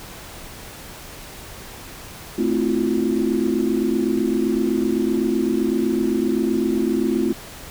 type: chord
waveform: sine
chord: F major seventh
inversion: first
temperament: equal with one note detuned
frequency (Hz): 220 / 261.6 / 329.6 / 357.4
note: A3 / C4 / E4 / F4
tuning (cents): 0 / 0 / 0 / +40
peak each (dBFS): -23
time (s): 2.38-7.33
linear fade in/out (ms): 5
effects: pink hiss -38 dBFS RMS until 7.7 s